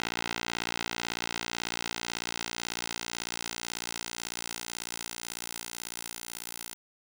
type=tone with band-pass filter sweep; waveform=10% pulse; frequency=58.1 Hz; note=A#1; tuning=5 cents flat; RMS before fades=-37 dBFS; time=0-6.74 s; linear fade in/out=0 ms; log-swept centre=3000 to 12000 Hz; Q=0.71; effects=none